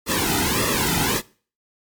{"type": "noise with flanger", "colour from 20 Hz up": "pink", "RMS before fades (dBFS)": -21, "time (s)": [0.06, 1.22], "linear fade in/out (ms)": 50, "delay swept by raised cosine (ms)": [1.3, 1.81], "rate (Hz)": 1.7, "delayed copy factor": -0.95, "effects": ["noise-tail reverb RT60 0.4 s tail -21 dB re dry", "MP3 96 kbps"]}